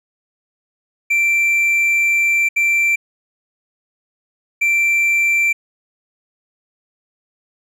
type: tone bursts at uneven times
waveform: triangle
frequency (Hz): 2349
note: D7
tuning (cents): 0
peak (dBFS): -11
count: 3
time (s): 1.1-2.49 / 2.56-2.96 / 4.61-5.53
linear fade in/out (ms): 10
effects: none